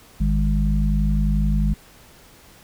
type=harmonic tone; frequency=51.4 Hz; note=G#1; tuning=17 cents flat; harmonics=1 / 3 / 4; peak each=-18 / -23 / -24 dBFS; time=0.2-1.74 s; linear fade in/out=10 ms; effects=pink hiss -49 dBFS RMS until 2.63 s